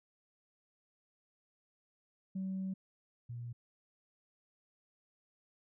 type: tone pair in turn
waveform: sine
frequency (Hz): 190 / 119.41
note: F#3 / A#2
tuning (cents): +46 / +42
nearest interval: minor sixth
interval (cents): 804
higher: first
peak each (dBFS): -34 / -40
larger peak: first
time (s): 2.35-2.74 / 3.29-3.53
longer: first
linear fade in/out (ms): 10
effects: tanh soft clip ceiling -32 dBFS